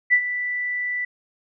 sine tone with ADSR envelope, 1975.5 Hz, B6, in tune, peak -11 dBFS, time 0.1-1.05 s, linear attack 30 ms, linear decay 73 ms, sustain -12 dB, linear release 6 ms, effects none

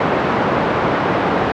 white band-pass noise, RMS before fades -17 dBFS, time 0-1.52 s, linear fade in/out 5 ms, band 120 to 960 Hz, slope 12 dB/octave, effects low-pass 4000 Hz 12 dB/octave

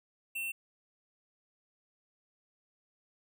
square tone, 2700 Hz, E7, 41 cents sharp, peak -35 dBFS, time 0.35-0.52 s, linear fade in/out 10 ms, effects none

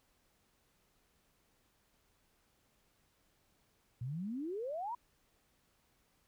sine exponential sweep, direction up, 114.6 to 1000 Hz, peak -37 dBFS, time 4.01-4.95 s, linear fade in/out 5 ms, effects pink hiss -74 dBFS RMS until 6.27 s

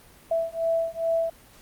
sine beating tone pair, 659.3 / 661.7 Hz, E5 / E5, 0 / +6 cents, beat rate 2.4 Hz, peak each -26 dBFS, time 0.31-1.3 s, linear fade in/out 5 ms, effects pink hiss -52 dBFS RMS until 1.61 s + Opus 32 kbps

